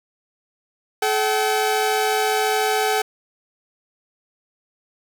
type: tone pair together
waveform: sawtooth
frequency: 429.6 / 765 Hz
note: A4 / G5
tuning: -41 / -42 cents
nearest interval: minor seventh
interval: 999 cents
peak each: -17 dBFS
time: 1.02-3.02 s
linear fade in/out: 5 ms
effects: none